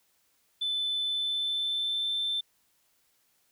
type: tone with pitch glide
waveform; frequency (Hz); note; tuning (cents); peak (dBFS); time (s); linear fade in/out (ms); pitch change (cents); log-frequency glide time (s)
sine; 3513 to 3550; A7 to A7; -3 to +15; -26; 0.61-2.41; 10; +18; 1.03-2.16
effects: tanh soft clip ceiling -24 dBFS + white hiss -70 dBFS RMS until 3.51 s